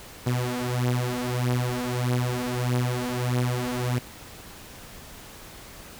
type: beating tone pair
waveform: sawtooth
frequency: 123 / 124.6 Hz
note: B2 / B2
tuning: -7 / +16 cents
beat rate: 1.6 Hz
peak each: -23 dBFS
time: 0.26-3.99 s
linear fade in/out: 10 ms
effects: pink hiss -44 dBFS RMS until 5.99 s